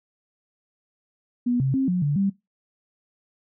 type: tone with pitch steps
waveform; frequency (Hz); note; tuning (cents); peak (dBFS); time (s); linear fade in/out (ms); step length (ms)
sine; 243.8 / 133.6 / 266.7 / 180.4 / 144.7 / 196.5; B3 / C3 / C4 / F#3 / D3 / G3; -22 / +36 / +33 / -44 / -25 / +4; -19; 1.46-2.3; 10; 140
effects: noise-tail reverb RT60 0.2 s tail -21 dB re dry